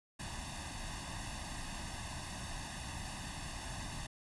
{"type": "noise with comb filter", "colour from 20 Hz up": "pink", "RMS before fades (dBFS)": -43, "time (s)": [0.19, 4.07], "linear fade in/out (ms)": 10, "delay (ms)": 1.1, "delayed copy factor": 0.85, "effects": ["resampled to 24000 Hz"]}